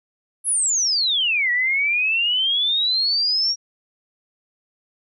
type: exponential two-way sweep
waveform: sine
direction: down then up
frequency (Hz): 11060 to 1915 to 5670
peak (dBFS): -17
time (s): 0.44-3.56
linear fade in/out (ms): 50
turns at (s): 1.51
effects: none